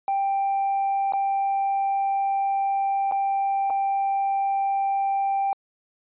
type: tone with dropouts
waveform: triangle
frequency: 787 Hz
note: G5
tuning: 7 cents sharp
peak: -18 dBFS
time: 0.08-5.53 s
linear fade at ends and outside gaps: 1 ms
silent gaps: 1.123-1.135 / 3.113-3.121 / 3.7-3.704 s
effects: tanh soft clip ceiling -16 dBFS + resampled to 8000 Hz